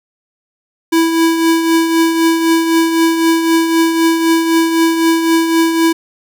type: tone with tremolo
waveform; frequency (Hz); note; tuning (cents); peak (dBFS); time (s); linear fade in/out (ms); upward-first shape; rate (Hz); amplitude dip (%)
square; 328.9; E4; -4; -8; 0.92-5.93; 10; triangle; 3.9; 55
effects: none